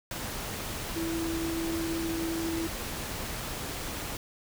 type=tone in noise; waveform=sine; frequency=329.6 Hz; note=E4; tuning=in tune; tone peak=-30 dBFS; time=0.96-2.67 s; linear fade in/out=2 ms; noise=pink; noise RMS=-36 dBFS; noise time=0.11-4.17 s; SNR=+3 dB; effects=none